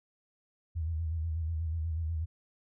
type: tone with vibrato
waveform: sine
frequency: 80.9 Hz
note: E2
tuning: 32 cents flat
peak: -30 dBFS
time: 0.75-2.26 s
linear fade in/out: 20 ms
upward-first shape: square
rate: 8.2 Hz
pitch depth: 56 cents each way
effects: none